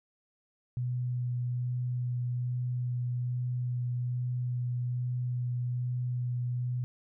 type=tone with vibrato; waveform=sine; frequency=123.47 Hz; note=B2; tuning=in tune; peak=-29 dBFS; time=0.77-6.84 s; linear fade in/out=0 ms; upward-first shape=sine; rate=1.2 Hz; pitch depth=10 cents each way; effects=none